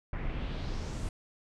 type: noise with low-pass filter sweep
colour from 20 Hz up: brown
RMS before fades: -35 dBFS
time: 0.13-1.09 s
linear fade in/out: 2 ms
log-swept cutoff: 1900 to 9200 Hz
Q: 2.3
effects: none